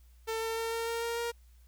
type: tone with pitch steps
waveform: sawtooth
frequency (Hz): 447.5 / 451.1 / 454.8 / 458.5 / 462.2 / 466 / 469.7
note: A4 / A4 / A#4 / A#4 / A#4 / A#4 / A#4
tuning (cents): +29 / +43 / -43 / -29 / -15 / -1 / +13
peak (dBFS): -28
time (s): 0.27-1.32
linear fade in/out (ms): 20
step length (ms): 150
effects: added 60 Hz sine -55 dBFS peak until 1.67 s + white hiss -70 dBFS RMS until 1.67 s